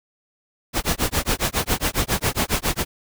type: noise with tremolo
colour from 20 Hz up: pink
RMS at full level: -19 dBFS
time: 0.73-2.85 s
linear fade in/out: 50 ms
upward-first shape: sine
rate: 7.3 Hz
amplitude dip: 100%
effects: none